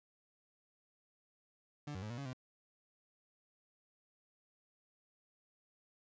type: tone with pitch steps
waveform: 30% pulse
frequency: 146.8 / 93.5 / 106.8 / 119.4 / 139.7 / 128.2 Hz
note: D3 / F#2 / G#2 / A#2 / C#3 / C3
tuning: 0 / +19 / +49 / +42 / +14 / -35 cents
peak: -39 dBFS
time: 1.87-2.332 s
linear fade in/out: 5 ms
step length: 77 ms
effects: resampled to 16000 Hz